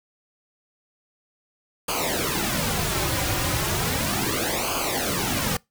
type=noise with flanger; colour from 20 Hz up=pink; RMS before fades=-25 dBFS; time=1.88-5.57 s; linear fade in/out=5 ms; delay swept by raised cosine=0.53 to 4.63 ms; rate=0.35 Hz; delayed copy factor=-0.8; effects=noise-tail reverb RT60 0.2 s tail -25 dB re dry